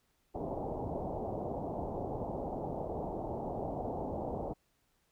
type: low-pass noise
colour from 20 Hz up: white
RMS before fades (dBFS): -38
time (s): 0.34-4.54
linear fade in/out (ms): 20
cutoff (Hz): 830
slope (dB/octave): 48
effects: pink hiss -75 dBFS RMS until 5.11 s